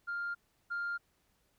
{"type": "tone pair in turn", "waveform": "sine", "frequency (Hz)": [1400, 1400], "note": ["F6", "F6"], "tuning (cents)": [4, 4], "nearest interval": "unison", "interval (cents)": 0, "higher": "neither", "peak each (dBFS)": [-33, -32], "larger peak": "second", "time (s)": [[0.07, 0.35], [0.7, 0.98]], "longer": "neither", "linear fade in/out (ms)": 20, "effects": ["tanh soft clip ceiling -31 dBFS", "pink hiss -74 dBFS RMS until 1.58 s"]}